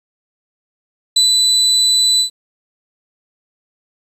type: tone with ADSR envelope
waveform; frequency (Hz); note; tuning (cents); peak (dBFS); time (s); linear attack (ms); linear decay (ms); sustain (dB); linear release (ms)
35% pulse; 3988; B7; +16; -6; 1.16-2.3; 6; 130; -2; 99
effects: resampled to 32000 Hz + 8-bit